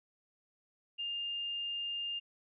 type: tone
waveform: sine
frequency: 2810 Hz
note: F7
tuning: 10 cents sharp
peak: -35 dBFS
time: 0.98-2.2 s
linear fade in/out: 20 ms
effects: none